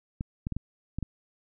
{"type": "clicks", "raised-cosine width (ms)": 5, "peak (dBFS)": -19, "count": 6, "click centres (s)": [0.209, 0.469, 0.523, 0.566, 0.986, 1.027], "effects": []}